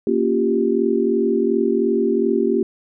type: chord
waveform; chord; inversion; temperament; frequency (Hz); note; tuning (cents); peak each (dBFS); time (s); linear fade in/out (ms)
sine; G half-diminished seventh; first; equal; 233.1 / 277.2 / 349.2 / 392; Bb3 / Db4 / F4 / G4; 0 / 0 / 0 / 0; -21 / -24 / -21 / -19; 0.07-2.63; 2
effects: none